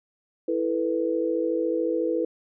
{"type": "chord", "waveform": "sine", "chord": "E suspended fourth", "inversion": "none", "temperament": "equal", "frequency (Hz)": [329.6, 440, 493.9], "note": ["E4", "A4", "B4"], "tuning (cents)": [0, 0, 0], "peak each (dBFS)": [-26, -29, -26], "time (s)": [0.48, 2.25], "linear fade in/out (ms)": 5, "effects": []}